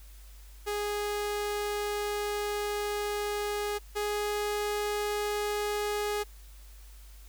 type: tone pair in turn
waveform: sawtooth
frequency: 413.9 / 415.7 Hz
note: G#4 / G#4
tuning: -6 / +2 cents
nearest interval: unison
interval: 8 cents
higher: second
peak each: -26 / -25 dBFS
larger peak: second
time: 0.66-3.79 / 3.95-6.24 s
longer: first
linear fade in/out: 20 ms
effects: added 50 Hz sine -47 dBFS peak until 7.28 s + white hiss -58 dBFS RMS until 7.28 s